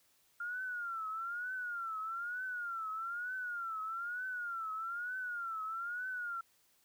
sine tone with vibrato, 1396.9 Hz, F6, in tune, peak -37 dBFS, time 0.4-6.41 s, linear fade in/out 5 ms, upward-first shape triangle, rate 1.1 Hz, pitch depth 160 cents each way, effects white hiss -71 dBFS RMS until 6.84 s

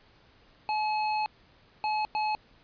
square tone bursts at uneven times, 855 Hz, A5, 50 cents flat, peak -27 dBFS, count 3, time 0.69-1.26 / 1.84-2.05 / 2.15-2.35 s, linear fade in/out 0 ms, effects pink hiss -60 dBFS RMS until 2.63 s + resampled to 11025 Hz

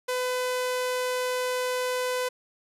sawtooth tone, 503 Hz, B4, 32 cents sharp, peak -22 dBFS, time 0.08-2.29 s, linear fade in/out 10 ms, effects resampled to 32000 Hz

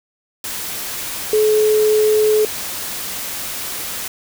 sine tone in noise, 428.7 Hz, A4, 45 cents flat, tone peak -11 dBFS, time 1.33-2.45 s, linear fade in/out 2 ms, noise white, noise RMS -26 dBFS, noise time 0.44-4.08 s, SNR +12 dB, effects none

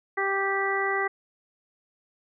harmonic tone, 392 Hz, G4, in tune, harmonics 1 / 2 / 3 / 4 / 5, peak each -29 / -31 / -31 / -33 / -28 dBFS, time 0.17-1.08 s, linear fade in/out 10 ms, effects none

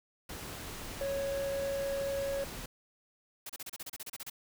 pink noise, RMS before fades -43 dBFS, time 0.29-2.66 s, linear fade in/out 5 ms
triangle tone, 553 Hz, C#5, 4 cents flat, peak -30 dBFS, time 1.01-2.44 s, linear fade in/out 2 ms
white noise bursts, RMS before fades -42 dBFS, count 13, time 3.46-4.299 s, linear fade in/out 5 ms, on 35 ms, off 32 ms
effects none

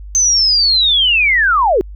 sine linear sweep, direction down, 6272 to 340 Hz, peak -9 dBFS, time 0.15-1.81 s, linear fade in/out 0 ms, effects added 50 Hz sine -28 dBFS peak until 1.95 s

